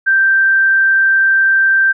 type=tone; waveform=sine; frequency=1568 Hz; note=G6; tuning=in tune; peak=-8 dBFS; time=0.06-1.93 s; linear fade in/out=20 ms; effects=none